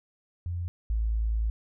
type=tone pair in turn; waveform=sine; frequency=87.31 / 55 Hz; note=F2 / A1; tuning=0 / 0 cents; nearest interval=minor sixth; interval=800 cents; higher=first; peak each=-29 / -24 dBFS; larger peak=second; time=0.46-0.68 / 0.9-1.5 s; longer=second; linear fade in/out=0 ms; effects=none